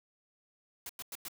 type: noise bursts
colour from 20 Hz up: white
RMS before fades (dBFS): -42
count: 4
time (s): 0.86-1.283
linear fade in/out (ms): 2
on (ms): 33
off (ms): 97
effects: none